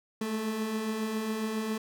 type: beating tone pair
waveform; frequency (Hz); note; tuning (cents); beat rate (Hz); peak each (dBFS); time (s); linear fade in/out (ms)
30% pulse; 212.2 / 219.5; G#3 / A3; +38 / -4; 7.3; -37 / -28; 0.21-1.78; 5
effects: none